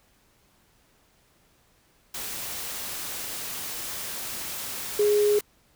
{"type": "tone in noise", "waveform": "sine", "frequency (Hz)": 415.3, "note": "G#4", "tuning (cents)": 0, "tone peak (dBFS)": -18, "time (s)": [4.99, 5.39], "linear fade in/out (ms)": 5, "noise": "white", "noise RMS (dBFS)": -34, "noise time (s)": [2.14, 5.41], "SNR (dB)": 13, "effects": ["pink hiss -63 dBFS RMS until 5.75 s"]}